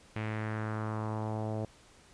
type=tone with low-pass filter sweep; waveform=sawtooth; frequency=108.7 Hz; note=A2; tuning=21 cents flat; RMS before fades=-35 dBFS; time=0.16-1.65 s; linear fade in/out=0 ms; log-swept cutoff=2400 to 620 Hz; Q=2.4; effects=pink hiss -59 dBFS RMS until 2.13 s + resampled to 22050 Hz